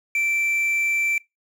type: tone with quantisation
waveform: triangle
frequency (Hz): 2338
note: D7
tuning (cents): -8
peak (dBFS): -18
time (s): 0.15-1.18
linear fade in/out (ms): 2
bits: 7
effects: noise-tail reverb RT60 0.2 s tail -23 dB re dry